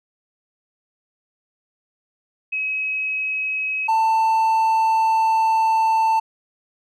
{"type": "tone pair in turn", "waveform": ["sine", "triangle"], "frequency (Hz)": [2552, 890.1], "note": ["D#7", "A5"], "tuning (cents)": [43, 20], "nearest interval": "octave + tritone", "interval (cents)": 1823, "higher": "first", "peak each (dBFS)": [-21, -13], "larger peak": "second", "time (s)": [[2.52, 3.88], [3.88, 6.2]], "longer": "second", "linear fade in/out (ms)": 10, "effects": []}